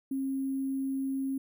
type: tone with sample-and-hold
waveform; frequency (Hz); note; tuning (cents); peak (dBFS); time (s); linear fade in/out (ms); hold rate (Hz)
sine; 269.3; C#4; -50; -29; 0.11-1.38; 5; 11025
effects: none